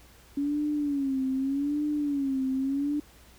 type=tone with vibrato; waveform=sine; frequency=279.9 Hz; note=C#4; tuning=17 cents sharp; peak=-25 dBFS; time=0.37-3 s; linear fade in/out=5 ms; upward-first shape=sine; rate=0.83 Hz; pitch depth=110 cents each way; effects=added 60 Hz sine -56 dBFS peak until 3.38 s + pink hiss -56 dBFS RMS until 3.38 s